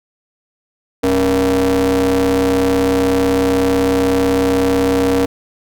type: ring-modulated tone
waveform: 45% pulse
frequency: 98 Hz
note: G2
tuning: in tune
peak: -9 dBFS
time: 1.03-5.26 s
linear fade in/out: 10 ms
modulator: 374 Hz
effects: none